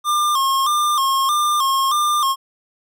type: tone with vibrato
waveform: square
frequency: 1136 Hz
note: C#6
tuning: 42 cents sharp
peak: -16 dBFS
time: 0.04-2.36 s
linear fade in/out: 50 ms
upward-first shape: square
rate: 1.6 Hz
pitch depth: 91 cents each way
effects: none